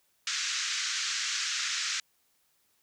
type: band-pass noise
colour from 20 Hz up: white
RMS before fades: -32 dBFS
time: 0.27-2 s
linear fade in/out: 2 ms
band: 1300 to 6900 Hz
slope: 48 dB/octave
effects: white hiss -71 dBFS RMS until 2.82 s